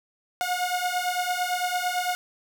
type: beating tone pair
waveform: sawtooth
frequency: 717 / 725.9 Hz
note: F5 / F#5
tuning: +45 / -33 cents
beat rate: 8.9 Hz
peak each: -24 / -24 dBFS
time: 0.41-2.15 s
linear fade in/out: 0 ms
effects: none